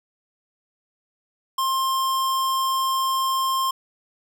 square tone, 1059 Hz, C6, 21 cents sharp, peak -21 dBFS, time 1.58-3.71 s, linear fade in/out 5 ms, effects none

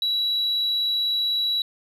sine tone, 3912 Hz, B7, 17 cents flat, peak -19 dBFS, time 0.02-1.62 s, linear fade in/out 2 ms, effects tanh soft clip ceiling -18 dBFS

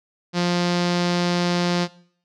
sawtooth tone with low-pass filter, 175.6 Hz, F3, 10 cents sharp, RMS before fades -21 dBFS, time 0.33-1.88 s, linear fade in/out 50 ms, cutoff 4900 Hz, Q 2.5, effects noise-tail reverb RT60 0.6 s tail -20 dB re dry

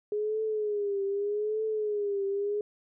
sine tone with vibrato, 415.3 Hz, G#4, in tune, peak -27 dBFS, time 0.12-2.61 s, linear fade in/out 2 ms, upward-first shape triangle, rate 0.82 Hz, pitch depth 99 cents each way, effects none

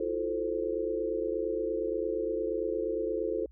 sine chord, F major seventh, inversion third, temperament equal with one note detuned, 329.6 / 358.2 / 440 / 523.3 Hz, E4 / F4 / A4 / C5, 0 / +44 / 0 / 0 cents, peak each -36 / -35 / -32 / -35 dBFS, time 0-3.46 s, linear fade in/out 5 ms, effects added 60 Hz sine -51 dBFS peak until 3.51 s

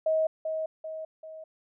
sine tone with echo, 634 Hz, D#5, 32 cents sharp, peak -22 dBFS, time 0.06-0.27 s, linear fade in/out 5 ms, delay 390 ms, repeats 3, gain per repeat -6 dB, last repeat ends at 1.44 s, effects none

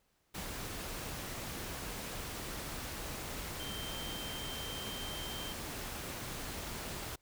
sine tone in noise, 3138 Hz, G7, 1 cent sharp, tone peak -44 dBFS, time 3.59-5.53 s, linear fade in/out 10 ms, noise pink, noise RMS -42 dBFS, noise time 0.34-7.16 s, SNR -5 dB, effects pink hiss -75 dBFS RMS until 7.21 s

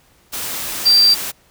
sine tone in noise, 4699 Hz, D8, in tune, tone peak -8 dBFS, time 0.85-1.15 s, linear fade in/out 20 ms, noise white, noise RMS -25 dBFS, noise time 0.32-1.32 s, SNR +14 dB, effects pink hiss -54 dBFS RMS until 1.5 s

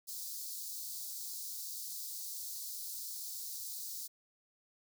white high-pass noise, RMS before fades -43 dBFS, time 0.07-4.08 s, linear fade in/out 20 ms, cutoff 4100 Hz, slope 48 dB/octave, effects none

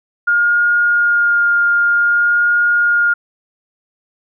sine tone with vibrato, 1417 Hz, F6, 25 cents sharp, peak -10 dBFS, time 0.27-3.14 s, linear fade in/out 10 ms, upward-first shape sine, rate 0.53 Hz, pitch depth 10 cents each way, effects none

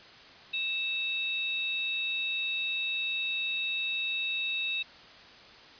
sine tone pair together, 2637 / 3781 Hz, E7 / A#7, 0 / +24 cents, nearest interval tritone, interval 624 cents, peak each -31 / -33 dBFS, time 0.53-4.83 s, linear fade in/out 10 ms, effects white hiss -51 dBFS RMS until 5.79 s + resampled to 11025 Hz

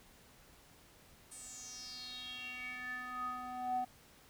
square tone with band-pass filter sweep, 250.3 Hz, B3, 23 cents sharp, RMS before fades -43 dBFS, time 1.31-3.85 s, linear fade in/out 10 ms, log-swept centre 8900 to 680 Hz, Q 7.1, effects pink hiss -62 dBFS RMS until 4.29 s

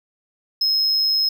triangle tone, 5150 Hz, E8, 41 cents flat, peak -15 dBFS, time 0.61-1.29 s, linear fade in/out 5 ms, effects none

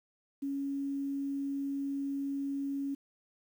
sine tone, 277.8 Hz, C#4, 4 cents sharp, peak -32 dBFS, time 0.42-2.95 s, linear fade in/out 10 ms, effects 10-bit

